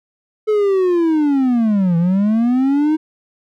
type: linear two-way sweep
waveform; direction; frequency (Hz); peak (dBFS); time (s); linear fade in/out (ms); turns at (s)
triangle; down then up; 434.2 to 165 to 316.1; -10; 0.47-2.97; 20; 1.97
effects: none